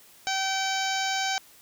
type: harmonic tone with a mistuned harmonic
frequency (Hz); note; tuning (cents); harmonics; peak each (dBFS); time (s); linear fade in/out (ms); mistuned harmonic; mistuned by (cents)
770; G5; -31; 1 / 2 / 3 / 4 / 5 / 6 / 7 / 8 / 9; -29 / -32 / -34 / -35 / -36 / -37 / -37 / -38 / -39; 0.27-1.38; 0; 8; +39
effects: white hiss -54 dBFS RMS until 1.61 s

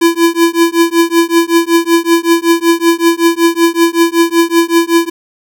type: tone with tremolo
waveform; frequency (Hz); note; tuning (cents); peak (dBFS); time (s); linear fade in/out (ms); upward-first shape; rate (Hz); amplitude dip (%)
square; 336; E4; +33; -4; 0.01-5.1; 10; triangle; 5.3; 100
effects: none

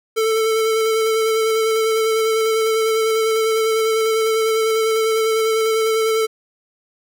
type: tone with vibrato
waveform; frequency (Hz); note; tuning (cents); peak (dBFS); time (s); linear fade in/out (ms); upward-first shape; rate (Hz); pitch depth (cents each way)
square; 442.8; A4; +11; -16; 0.16-6.27; 20; square; 10; 14
effects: none

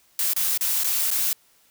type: noise with dropouts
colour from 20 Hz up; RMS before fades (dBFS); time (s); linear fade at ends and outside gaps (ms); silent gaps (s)
blue; -23; 0.19-1.33; 2; 0.335-0.363 / 0.576-0.609 / 0.836-0.843 / 1.106-1.112
effects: white hiss -60 dBFS RMS until 1.7 s

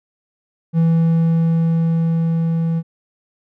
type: tone with level ramp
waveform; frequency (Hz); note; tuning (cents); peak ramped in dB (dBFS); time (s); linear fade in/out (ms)
triangle; 164.81; E3; 0; -9 to -14; 0.73-2.83; 50
effects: none

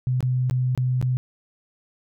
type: tone with dropouts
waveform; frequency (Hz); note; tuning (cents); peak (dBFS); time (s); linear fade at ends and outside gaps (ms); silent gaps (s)
sine; 127; B2; +49; -19; 0.07-1.17; 0; 0.206-0.227 / 0.498-0.51 / 0.75-0.776 / 1.014-1.026
effects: none

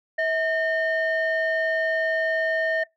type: tone pair together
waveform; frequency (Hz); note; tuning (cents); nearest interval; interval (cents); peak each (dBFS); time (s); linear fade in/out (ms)
sine; 645 / 1824.3; E5 / A#6; -38 / -38; octave + tritone; 1800; -22; 0.18-2.84; 10
effects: noise-tail reverb RT60 0.2 s tail -24 dB re dry + tanh soft clip ceiling -17 dBFS

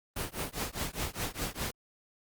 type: noise with tremolo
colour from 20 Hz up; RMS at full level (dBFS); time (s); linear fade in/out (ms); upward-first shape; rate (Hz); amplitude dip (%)
pink; -32; 0.16-1.71; 5; triangle; 4.9; 100
effects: Opus 32 kbps

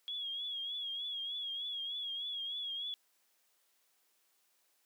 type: tone with vibrato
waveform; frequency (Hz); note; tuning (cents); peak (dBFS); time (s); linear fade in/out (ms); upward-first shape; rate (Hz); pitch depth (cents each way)
sine; 3324; G#7; +1; -37; 0.08-2.94; 0; triangle; 3.3; 73
effects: white hiss -74 dBFS RMS until 4.85 s + high-pass 300 Hz 12 dB/octave

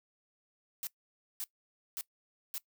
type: noise bursts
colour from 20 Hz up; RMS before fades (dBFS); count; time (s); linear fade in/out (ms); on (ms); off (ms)
blue; -38; 4; 0.83-2.58; 0; 40; 530
effects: noise-tail reverb RT60 0.1 s tail -20 dB re dry

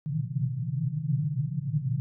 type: band-pass noise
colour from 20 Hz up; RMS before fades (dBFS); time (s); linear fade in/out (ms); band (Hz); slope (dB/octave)
white; -29; 0.06-2; 0; 120 to 160; 96
effects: none

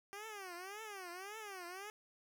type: tone with vibrato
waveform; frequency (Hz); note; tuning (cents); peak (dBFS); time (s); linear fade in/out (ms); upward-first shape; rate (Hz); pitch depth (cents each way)
10% pulse; 391.1; G4; -4; -38; 0.13-1.9; 0; triangle; 1.8; 240
effects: none

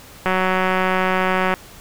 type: click train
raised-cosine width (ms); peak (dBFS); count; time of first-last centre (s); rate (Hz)
0.5; -4; 239; 0.26-1.54; 186
effects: pink hiss -42 dBFS RMS until 1.8 s

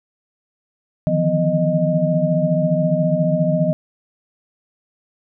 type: tone cluster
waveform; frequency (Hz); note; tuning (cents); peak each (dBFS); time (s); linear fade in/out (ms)
sine; 150.3 / 160.5 / 175 / 250.4 / 619; D3 / E3 / F3 / B3 / D#5; +40 / -46 / +4 / +24 / -9; -26 / -20 / -20 / -25 / -19; 1.07-3.73; 0
effects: none

